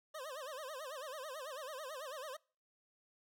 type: tone with vibrato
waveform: 25% pulse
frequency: 567 Hz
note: C#5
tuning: 39 cents sharp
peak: -40 dBFS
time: 0.14-2.37 s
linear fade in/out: 10 ms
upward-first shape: sine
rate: 9.1 Hz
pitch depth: 200 cents each way
effects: noise-tail reverb RT60 0.4 s tail -25 dB re dry